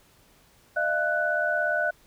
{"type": "tone cluster", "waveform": "sine", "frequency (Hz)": [609, 686, 1487], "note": ["D#5", "F5", "F#6"], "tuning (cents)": [-37, -31, 8], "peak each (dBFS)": [-28, -29, -25], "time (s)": [0.76, 1.91], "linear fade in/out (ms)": 10, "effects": ["pink hiss -59 dBFS RMS until 2.06 s"]}